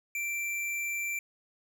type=tone with hard clipping; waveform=sine; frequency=2349 Hz; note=D7; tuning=in tune; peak=-32 dBFS; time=0.15-1.19 s; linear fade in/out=2 ms; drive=18 dB; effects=none